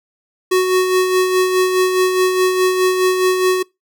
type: tone with tremolo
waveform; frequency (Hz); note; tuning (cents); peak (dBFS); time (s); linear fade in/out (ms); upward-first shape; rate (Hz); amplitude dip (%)
square; 370; F#4; 0; -11; 0.51-3.63; 10; sine; 4.8; 45
effects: noise-tail reverb RT60 0.2 s tail -24 dB re dry